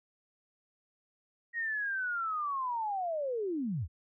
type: linear sweep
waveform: sine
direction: down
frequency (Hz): 1892 to 62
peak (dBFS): -31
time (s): 1.53-3.88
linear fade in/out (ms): 50
effects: none